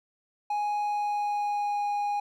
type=tone with pitch glide; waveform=triangle; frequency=830.6 to 821.5 Hz; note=G#5 to G#5; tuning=0 to -19 cents; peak=-24 dBFS; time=0.5-2.2 s; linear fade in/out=5 ms; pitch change=-19 cents; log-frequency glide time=0.8-1.86 s; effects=none